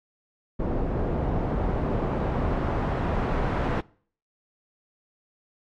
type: noise with low-pass filter sweep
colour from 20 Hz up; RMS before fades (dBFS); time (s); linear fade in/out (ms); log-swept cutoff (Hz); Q
pink; -26; 0.59-3.81; 10; 580 to 1300; 0.8
effects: noise-tail reverb RT60 0.5 s tail -23 dB re dry + AAC 64 kbps